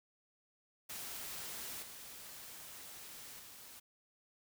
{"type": "noise with level steps", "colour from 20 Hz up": "white", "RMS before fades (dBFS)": [-45, -51, -54], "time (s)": [0.89, 3.8], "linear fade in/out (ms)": 10, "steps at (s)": [1.82, 3.39], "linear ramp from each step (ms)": 10, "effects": []}